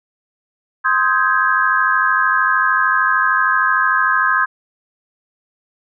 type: chord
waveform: sine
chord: Ab major seventh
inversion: first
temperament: equal with one note detuned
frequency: 1046.5 / 1259 / 1568 / 1661.2 Hz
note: C6 / Eb6 / G6 / Ab6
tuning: 0 / +20 / 0 / 0 cents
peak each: -18 dBFS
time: 0.84-4.46 s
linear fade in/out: 20 ms
effects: none